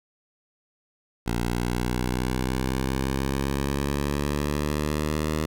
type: linear sweep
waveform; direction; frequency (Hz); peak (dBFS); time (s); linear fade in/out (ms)
10% pulse; up; 58.27 to 77.78; -16; 1.26-5.46; 10
effects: none